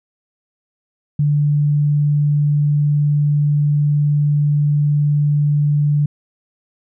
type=tone; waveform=sine; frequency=146.83 Hz; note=D3; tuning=in tune; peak=-12 dBFS; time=1.19-6.06 s; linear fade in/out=5 ms; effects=none